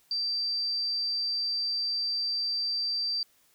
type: tone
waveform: sine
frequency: 4682 Hz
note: D8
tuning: 6 cents flat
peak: -27 dBFS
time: 0.11-3.23 s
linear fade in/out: 2 ms
effects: white hiss -65 dBFS RMS until 3.54 s